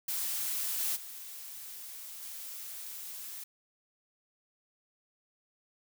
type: noise with level steps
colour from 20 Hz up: blue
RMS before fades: -34 / -32 / -45 / -43 dBFS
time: 0.08-3.44 s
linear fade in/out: 5 ms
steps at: 0.79 / 0.95 / 2.21 s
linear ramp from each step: 20 ms
effects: none